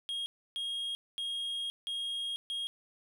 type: tone bursts at uneven times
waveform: triangle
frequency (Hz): 3260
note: G#7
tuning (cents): -33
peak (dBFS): -32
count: 5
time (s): 0.09-0.26 / 0.56-0.95 / 1.18-1.7 / 1.87-2.36 / 2.5-2.67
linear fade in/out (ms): 0
effects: none